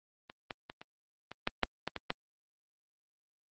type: clicks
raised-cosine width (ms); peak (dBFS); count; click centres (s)
0.3; -30 / -21 / -26 / -29 / -26 / -12 / -9 / -16 / -19 / -14; 10; 0.299 / 0.508 / 0.699 / 0.815 / 1.316 / 1.474 / 1.633 / 1.876 / 1.963 / 2.104
effects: high-pass 100 Hz 12 dB/octave + Opus 24 kbps